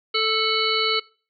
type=harmonic tone with a mistuned harmonic; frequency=440 Hz; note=A4; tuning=in tune; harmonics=1 / 3 / 5 / 7 / 9 / 10; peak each=-26 / -26 / -26 / -26 / -26 / -26 dBFS; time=0.14-1 s; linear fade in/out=10 ms; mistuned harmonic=7; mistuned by=-49 cents; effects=noise-tail reverb RT60 0.4 s tail -23 dB re dry